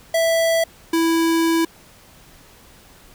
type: tone pair in turn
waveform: square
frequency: 659.3 / 329.6 Hz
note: E5 / E4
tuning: 0 / 0 cents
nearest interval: octave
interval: 1200 cents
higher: first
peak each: -16 dBFS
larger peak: neither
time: 0.14-0.64 / 0.93-1.65 s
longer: second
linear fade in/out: 5 ms
effects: pink hiss -48 dBFS RMS until 3.14 s